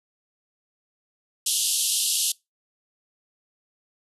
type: band-pass noise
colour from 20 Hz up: white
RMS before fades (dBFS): -24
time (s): 1.46-2.32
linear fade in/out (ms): 5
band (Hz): 2800 to 12000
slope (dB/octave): 96
effects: noise-tail reverb RT60 0.2 s tail -23 dB re dry